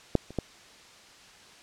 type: clicks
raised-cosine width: 2 ms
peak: -7 / -29 / -14 dBFS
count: 3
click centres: 0.153 / 0.306 / 0.387 s
effects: white hiss -52 dBFS RMS until 1.62 s + low-pass 6000 Hz 12 dB/octave